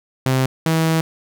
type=tone pair in turn; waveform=sawtooth; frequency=130.81 / 161.61 Hz; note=C3 / E3; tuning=0 / -34 cents; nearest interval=major third; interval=366 cents; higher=second; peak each=-11 dBFS; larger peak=neither; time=0.26-0.46 / 0.66-1.01 s; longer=second; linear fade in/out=2 ms; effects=none